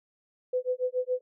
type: tone with tremolo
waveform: sine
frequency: 504 Hz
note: B4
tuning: 35 cents sharp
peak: -23 dBFS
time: 0.53-1.21 s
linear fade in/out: 5 ms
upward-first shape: sine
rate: 7.1 Hz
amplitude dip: 100%
effects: none